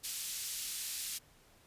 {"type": "band-pass noise", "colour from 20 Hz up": "white", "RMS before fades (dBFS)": -40, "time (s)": [0.03, 1.19], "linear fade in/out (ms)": 20, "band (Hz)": [3100, 12000], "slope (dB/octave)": 12, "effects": ["pink hiss -64 dBFS RMS until 1.66 s", "resampled to 32000 Hz"]}